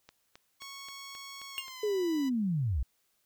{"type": "click train", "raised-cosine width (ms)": 0.2, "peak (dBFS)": -32, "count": 7, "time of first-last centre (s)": [0.09, 1.682], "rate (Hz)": 3.77}
{"type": "tone with pitch glide", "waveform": "10% pulse", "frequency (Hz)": [1105, 990.1], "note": ["C#6", "B5"], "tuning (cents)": [-6, 4], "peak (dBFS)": -35, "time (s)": [0.6, 2.3], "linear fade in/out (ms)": 20, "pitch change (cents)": -190, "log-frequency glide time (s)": [1.51, 1.89]}
{"type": "tone with exponential decay", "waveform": "square", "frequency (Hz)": 2800, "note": "F7", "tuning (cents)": 4, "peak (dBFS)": -29, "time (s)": [1.58, 1.67], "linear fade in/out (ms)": 0, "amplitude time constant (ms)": 19}
{"type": "linear sweep", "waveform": "sine", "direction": "down", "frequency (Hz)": [432.3, 52.8], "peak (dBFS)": -27, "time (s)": [1.83, 2.83], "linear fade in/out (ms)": 5}
{"effects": ["white hiss -74 dBFS RMS until 3.25 s"]}